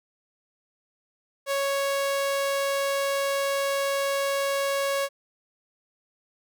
sawtooth tone, 554.4 Hz, C#5, in tune, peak -20 dBFS, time 1.46-5.09 s, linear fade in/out 50 ms, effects none

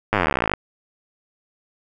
slowing click train, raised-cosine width 0.5 ms, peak -3 dBFS, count 30, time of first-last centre 0.13-0.537 s, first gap 9 ms, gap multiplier 1.03, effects none

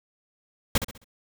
pink noise with echo, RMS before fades -20 dBFS, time 0.75-0.78 s, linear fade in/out 5 ms, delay 66 ms, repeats 4, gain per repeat -9 dB, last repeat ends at 1.044 s, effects none

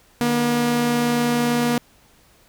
sawtooth tone pair together, 151 / 239.7 Hz, D3 / A#3, +48 / +48 cents, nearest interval minor sixth, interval 800 cents, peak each -24 / -14 dBFS, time 0.21-1.78 s, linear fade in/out 0 ms, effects pink hiss -55 dBFS RMS until 2.48 s

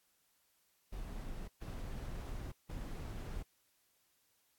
brown noise bursts at uneven times, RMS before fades -43 dBFS, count 3, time 0.92-1.48 / 1.61-2.52 / 2.69-3.43 s, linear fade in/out 10 ms, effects white hiss -75 dBFS RMS until 4.58 s + AAC 64 kbps

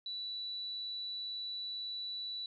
sine tone, 3951 Hz, B7, in tune, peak -38 dBFS, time 0.06-2.46 s, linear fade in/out 2 ms, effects none

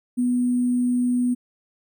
sine tone with sample-and-hold, 246.4 Hz, B3, 4 cents flat, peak -18 dBFS, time 0.17-1.35 s, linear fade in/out 20 ms, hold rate 8820 Hz, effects none

